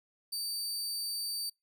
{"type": "tone", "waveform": "sawtooth", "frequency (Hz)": 4618, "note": "D8", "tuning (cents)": -30, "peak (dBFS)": -31, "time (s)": [0.32, 1.5], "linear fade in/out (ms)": 10, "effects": ["noise-tail reverb RT60 0.2 s tail -26 dB re dry"]}